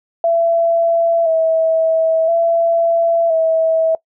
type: tone with vibrato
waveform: sine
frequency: 659.3 Hz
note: E5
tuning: in tune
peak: -11 dBFS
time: 0.24-3.95 s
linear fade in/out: 2 ms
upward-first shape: square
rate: 0.49 Hz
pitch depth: 30 cents each way
effects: noise-tail reverb RT60 0.1 s tail -20 dB re dry